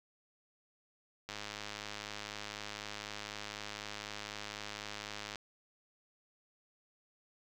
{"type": "click train", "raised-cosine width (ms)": 0.2, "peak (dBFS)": -24, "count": 424, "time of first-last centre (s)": [1.29, 5.357], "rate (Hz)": 104, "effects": ["9-bit"]}